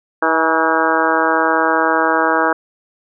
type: harmonic tone with a mistuned harmonic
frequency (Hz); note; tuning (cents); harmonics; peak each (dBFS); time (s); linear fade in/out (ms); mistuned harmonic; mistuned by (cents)
160.9; E3; -42; 2 / 3 / 4 / 5 / 6 / 7 / 8 / 9 / 10; -21 / -21 / -21 / -21 / -21 / -21 / -21 / -21 / -21; 0.22-2.53; 5; 5; +52
effects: none